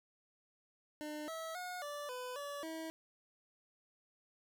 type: tone with pitch steps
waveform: 25% pulse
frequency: 301.5 / 649 / 723 / 583 / 501 / 573 / 322.1 Hz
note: D4 / E5 / F#5 / D5 / B4 / D5 / E4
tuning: +46 / -27 / -40 / -13 / +25 / -43 / -40 cents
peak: -38 dBFS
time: 1.01-2.9 s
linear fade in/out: 0 ms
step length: 270 ms
effects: none